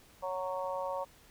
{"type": "harmonic tone", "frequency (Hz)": 185, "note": "F#3", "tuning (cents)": 0, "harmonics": [3, 4, 5, 6], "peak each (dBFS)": [-36, -43, -38, -42], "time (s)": [0.22, 1.05], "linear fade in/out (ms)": 20, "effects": ["pink hiss -60 dBFS RMS until 1.3 s"]}